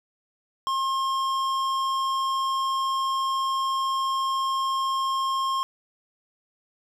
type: tone with tanh clipping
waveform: sine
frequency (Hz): 1069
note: C6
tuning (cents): +37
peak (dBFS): -25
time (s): 0.67-5.63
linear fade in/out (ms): 0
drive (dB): 14
effects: none